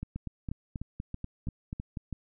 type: two click trains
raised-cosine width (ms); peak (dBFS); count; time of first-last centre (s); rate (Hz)
5; -23 / -23; 9 / 7; 0.03-1.972 / 0.16-2.127; 4.12 / 3.05
effects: none